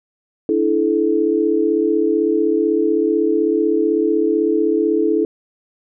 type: chord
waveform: sine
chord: D suspended second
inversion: none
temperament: equal with one note detuned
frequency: 293.7 / 329.6 / 431.9 Hz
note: D4 / E4 / A4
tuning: 0 / 0 / -32 cents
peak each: -21 / -17 / -17 dBFS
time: 0.49-5.25 s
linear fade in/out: 2 ms
effects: none